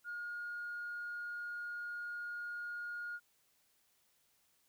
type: tone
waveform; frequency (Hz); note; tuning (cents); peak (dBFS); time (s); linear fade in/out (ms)
sine; 1429; F6; +39; -39; 0.04-3.2; 50
effects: tanh soft clip ceiling -36 dBFS + white hiss -74 dBFS RMS until 4.68 s